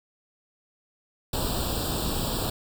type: noise with comb filter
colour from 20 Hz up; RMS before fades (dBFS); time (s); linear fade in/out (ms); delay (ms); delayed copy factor
pink; -28; 1.33-2.5; 5; 0.24; +0.95
effects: none